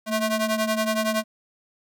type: ring-modulated tone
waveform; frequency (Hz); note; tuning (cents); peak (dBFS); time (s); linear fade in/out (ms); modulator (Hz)
sawtooth; 434.7; A4; -21; -15; 0.06-1.24; 50; 212
effects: none